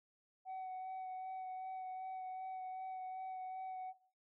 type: tone with vibrato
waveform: sine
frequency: 750 Hz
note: F#5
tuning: 23 cents sharp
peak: -40 dBFS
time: 0.45-3.94 s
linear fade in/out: 50 ms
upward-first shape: sine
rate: 2.6 Hz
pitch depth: 13 cents each way
effects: noise-tail reverb RT60 0.5 s tail -20 dB re dry + tanh soft clip ceiling -41 dBFS